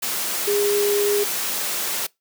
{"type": "tone in noise", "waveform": "sine", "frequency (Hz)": 410, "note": "G#4", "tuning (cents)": -22, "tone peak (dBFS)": -18, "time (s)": [0.47, 1.24], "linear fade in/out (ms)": 10, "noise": "white", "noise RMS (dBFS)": -25, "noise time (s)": [0.02, 2.07], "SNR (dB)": 4, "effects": ["noise-tail reverb RT60 0.2 s tail -25 dB re dry", "high-pass 200 Hz 12 dB/octave"]}